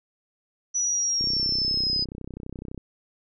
sine exponential sweep, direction down, 5920 to 4978 Hz, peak -22 dBFS, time 0.74-2.05 s, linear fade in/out 20 ms
click train, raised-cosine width 3 ms, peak -23 dBFS, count 51, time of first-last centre 1.21-2.777 s, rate 31.9 Hz
effects none

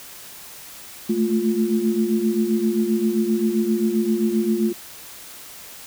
sine tone cluster, 215.9 / 223.5 / 351.2 Hz, A3 / A3 / F4, -33 / +27 / +10 cents, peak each -22 dBFS, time 1.09-4.73 s, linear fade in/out 10 ms, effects white hiss -40 dBFS RMS until 5.86 s

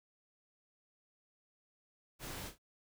pink noise with echo, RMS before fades -45 dBFS, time 2.19-2.52 s, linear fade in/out 50 ms, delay 32 ms, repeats 2, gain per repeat -9 dB, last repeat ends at 2.584 s, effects none

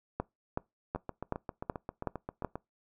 two click trains, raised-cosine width 1 ms, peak -17 / -23 dBFS, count 7 / 13, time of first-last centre 0.2-2.447 / 0.96-2.556 s, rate 2.67 / 7.52 Hz, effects noise-tail reverb RT60 0.2 s tail -23 dB re dry

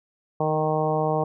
harmonic tone with a mistuned harmonic, 155 Hz, D#3, 6 cents flat, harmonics 1 / 2 / 3 / 4 / 5 / 6 / 7, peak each -27 / -32 / -26 / -27 / -27 / -32 / -33 dBFS, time 0.4-1.24 s, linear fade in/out 5 ms, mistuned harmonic 2, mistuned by +16 cents, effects none

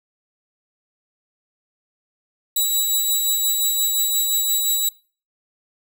10% pulse tone with tremolo, 3902 Hz, B7, 22 cents flat, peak -9 dBFS, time 2.56-4.89 s, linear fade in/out 5 ms, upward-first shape sine, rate 5.7 Hz, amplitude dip 30%, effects noise-tail reverb RT60 0.4 s tail -24 dB re dry

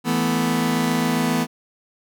sawtooth chord, E suspended fourth, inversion none, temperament just, 164.81 / 219.8 / 247.2 Hz, E3 / A3 / B3, 0 / -2 / +2 cents, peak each -20 / -20 / -17 dBFS, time 0.04-1.47 s, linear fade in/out 50 ms, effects none

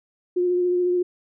sine tone with vibrato, 357.4 Hz, F4, 40 cents sharp, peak -18 dBFS, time 0.36-1.03 s, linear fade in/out 10 ms, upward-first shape triangle, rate 14 Hz, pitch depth 21 cents each way, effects none

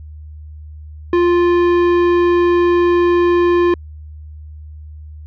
triangle tone with tanh clipping, 349.2 Hz, F4, in tune, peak -12 dBFS, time 1.13-3.74 s, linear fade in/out 2 ms, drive 18 dB, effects added 76 Hz sine -31 dBFS peak until 5.26 s

